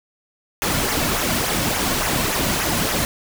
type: noise with flanger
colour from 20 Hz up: pink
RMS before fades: -21 dBFS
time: 0.62-3.05 s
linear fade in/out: 0 ms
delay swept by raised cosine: 0.22 to 2.52 ms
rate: 3.5 Hz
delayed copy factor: -0.55
effects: none